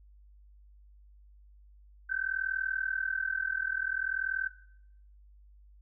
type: tone with amplitude modulation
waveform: sine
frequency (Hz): 1541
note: G6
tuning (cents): -30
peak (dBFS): -25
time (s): 2.09-4.49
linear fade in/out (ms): 20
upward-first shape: sine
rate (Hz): 40.5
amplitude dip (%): 90
effects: noise-tail reverb RT60 0.7 s tail -18 dB re dry + added 50 Hz sine -54 dBFS peak until 5.81 s